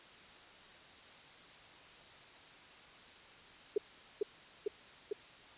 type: tone with echo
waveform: sine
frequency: 415.3 Hz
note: G#4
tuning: in tune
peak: -27 dBFS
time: 3.76-3.78 s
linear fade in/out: 5 ms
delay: 450 ms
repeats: 3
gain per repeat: -2 dB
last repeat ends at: 5.13 s
effects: white hiss -56 dBFS RMS until 5.57 s + resampled to 8000 Hz